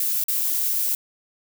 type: noise with dropouts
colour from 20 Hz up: violet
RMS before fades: -23 dBFS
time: 0-0.95 s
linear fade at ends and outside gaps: 2 ms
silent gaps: 0.239-0.283 s
effects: none